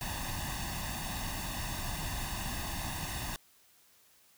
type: noise with comb filter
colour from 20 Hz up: pink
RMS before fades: -37 dBFS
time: 0.01-3.36 s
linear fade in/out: 0 ms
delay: 1.1 ms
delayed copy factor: +0.8
effects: white hiss -64 dBFS RMS until 4.37 s